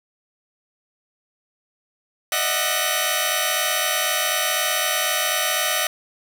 10% pulse tone cluster, 604 / 648 / 738 / 1883 / 3055 Hz, D5 / E5 / F#5 / A#6 / G7, +48 / -30 / -5 / +17 / -45 cents, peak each -18 dBFS, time 2.32-5.87 s, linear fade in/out 2 ms, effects none

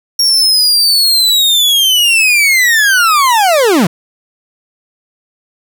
40% pulse linear sweep, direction down, 5588 to 151 Hz, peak -6 dBFS, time 0.19-3.87 s, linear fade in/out 5 ms, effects none

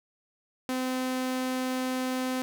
sawtooth tone, 256.8 Hz, C4, 32 cents flat, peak -24 dBFS, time 0.69-2.42 s, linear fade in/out 0 ms, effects none

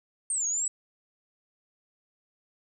sine exponential two-way sweep, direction down then up, 8870 to 6510 to 7920 Hz, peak -26 dBFS, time 0.3-0.68 s, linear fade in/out 2 ms, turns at 0.47 s, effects none

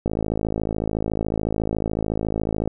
click train, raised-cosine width 2 ms, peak -10 dBFS, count 142, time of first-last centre 0.06-2.676 s, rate 53.9 Hz, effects none

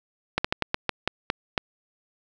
slowing click train, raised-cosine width 0.3 ms, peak -6 dBFS, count 9, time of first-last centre 0.38-1.578 s, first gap 65 ms, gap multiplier 1.23, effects none

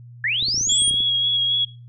sine linear sweep, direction up, 1661.2 to 9397 Hz, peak -19 dBFS, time 0.24-0.9 s, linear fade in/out 2 ms
clicks, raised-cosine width 3 ms, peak -24 dBFS, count 12, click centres 0.426 / 0.484 / 0.544 / 0.578 / 0.611 / 0.673 / 0.723 / 0.821 / 0.879 / 0.911 / 0.942 / 1.005 s
sine tone with vibrato, 3322 Hz, G#7, in tune, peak -17 dBFS, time 0.69-1.65 s, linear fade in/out 5 ms, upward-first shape sine, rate 3.7 Hz, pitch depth 21 cents each way
effects noise-tail reverb RT60 0.3 s tail -17 dB re dry + added 120 Hz sine -39 dBFS peak until 1.88 s

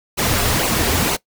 pink noise with flanger, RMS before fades -18 dBFS, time 0.17-1.17 s, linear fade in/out 20 ms, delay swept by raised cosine 0.56 to 6.46 ms, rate 2.1 Hz, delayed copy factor -0.65, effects noise-tail reverb RT60 0.1 s tail -19 dB re dry

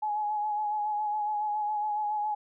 sine tone with vibrato, 842 Hz, G#5, 24 cents sharp, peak -27 dBFS, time 0.02-2.35 s, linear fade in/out 10 ms, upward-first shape sine, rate 7.2 Hz, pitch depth 30 cents each way, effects none

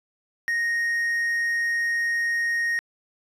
triangle tone, 1864.7 Hz, A#6, in tune, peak -20 dBFS, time 0.48-2.79 s, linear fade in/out 0 ms, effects resampled to 32000 Hz

